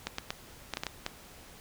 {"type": "clicks", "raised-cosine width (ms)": 0.2, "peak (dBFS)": -15, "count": 8, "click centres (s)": [0.07, 0.184, 0.305, 0.737, 0.771, 0.835, 0.867, 1.064], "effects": ["pink hiss -52 dBFS RMS until 1.6 s"]}